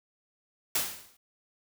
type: noise with exponential decay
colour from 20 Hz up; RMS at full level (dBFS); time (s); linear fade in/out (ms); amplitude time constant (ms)
white; -25; 0.75-1.17; 5; 90
effects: none